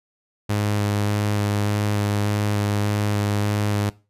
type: tone with vibrato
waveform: sawtooth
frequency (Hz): 103.4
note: G#2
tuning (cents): -7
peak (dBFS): -16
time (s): 0.49-3.9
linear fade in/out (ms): 10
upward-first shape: square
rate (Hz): 1.7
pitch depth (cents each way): 9
effects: noise-tail reverb RT60 0.3 s tail -20 dB re dry + resampled to 32000 Hz